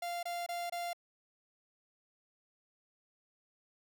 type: tone bursts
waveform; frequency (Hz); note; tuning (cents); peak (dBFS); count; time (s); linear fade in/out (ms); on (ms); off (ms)
45% pulse; 695; F5; -9; -36; 4; 0.02-0.932; 5; 210; 24
effects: none